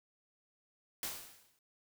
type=noise with exponential decay; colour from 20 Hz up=white; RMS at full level=-37 dBFS; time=1.03-1.59 s; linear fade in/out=1 ms; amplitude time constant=120 ms; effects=none